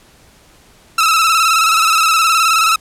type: tone with vibrato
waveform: sawtooth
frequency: 1311 Hz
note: E6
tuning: 10 cents flat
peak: -6 dBFS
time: 0.98-2.76 s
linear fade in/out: 5 ms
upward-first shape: square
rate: 19 Hz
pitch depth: 46 cents each way
effects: pink hiss -47 dBFS RMS until 2.8 s + low-pass 12000 Hz 12 dB/octave